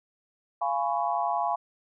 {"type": "chord", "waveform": "sine", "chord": "C# dominant seventh", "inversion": "first", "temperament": "just", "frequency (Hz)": [693, 831.5, 997.9, 1108.7], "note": ["E#5", "G#5", "B5", "C#6"], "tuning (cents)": [-14, 2, 18, 0], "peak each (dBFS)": [-29, -29, -31, -33], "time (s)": [0.61, 1.56], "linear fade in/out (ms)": 10, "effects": []}